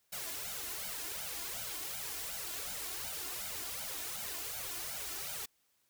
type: noise with flanger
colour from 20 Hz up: white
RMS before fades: -41 dBFS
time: 0.12-5.46 s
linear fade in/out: 10 ms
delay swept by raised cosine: 1.3 to 2.9 ms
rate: 2.7 Hz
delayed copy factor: +0.9
effects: white hiss -75 dBFS RMS until 5.89 s